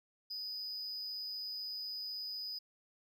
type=tone with amplitude modulation; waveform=triangle; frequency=4978 Hz; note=D#8; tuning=in tune; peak=-36 dBFS; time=0.3-2.59 s; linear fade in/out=10 ms; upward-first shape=sine; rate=207 Hz; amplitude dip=50%; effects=none